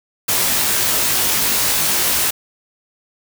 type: noise with comb filter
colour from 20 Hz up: white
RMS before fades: -17 dBFS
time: 0.28-2.31 s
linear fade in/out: 10 ms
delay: 19 ms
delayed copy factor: +0.9
effects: none